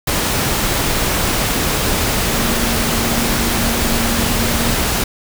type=tone in noise; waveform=sine; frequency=232.1 Hz; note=A#3; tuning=7 cents flat; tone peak=-22 dBFS; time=2.34-4.75 s; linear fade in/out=5 ms; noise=pink; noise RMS=-17 dBFS; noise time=0.07-5.04 s; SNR=-8 dB; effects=none